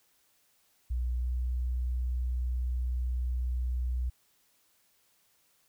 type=tone with pitch glide; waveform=sine; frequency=61 to 61.82 Hz; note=B1 to B1; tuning=-21 to +2 cents; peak=-28 dBFS; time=0.9-4.1 s; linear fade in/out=10 ms; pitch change=+23 cents; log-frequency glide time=1.21-1.26 s; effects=white hiss -69 dBFS RMS until 5.68 s